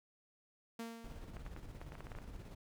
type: tone with exponential decay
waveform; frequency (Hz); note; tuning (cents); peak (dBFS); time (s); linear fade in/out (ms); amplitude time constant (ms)
sawtooth; 229.7; A#3; -25; -37; 0.79-1.62; 5; 180
type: noise with tremolo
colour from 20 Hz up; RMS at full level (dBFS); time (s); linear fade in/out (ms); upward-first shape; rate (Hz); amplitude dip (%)
brown; -48; 1.04-2.55; 5; square; 17; 40
type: clicks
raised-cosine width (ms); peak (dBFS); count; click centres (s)
0.5; -35; 11; 1.368 / 1.464 / 1.564 / 1.815 / 1.921 / 1.953 / 2.006 / 2.069 / 2.118 / 2.151 / 2.187
effects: none